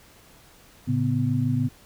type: tone cluster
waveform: sine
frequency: 112.8 / 139.6 / 249.2 Hz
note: A2 / C#3 / B3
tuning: +44 / +13 / +16 cents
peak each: -25 dBFS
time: 0.87-1.69 s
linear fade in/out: 20 ms
effects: pink hiss -53 dBFS RMS until 1.85 s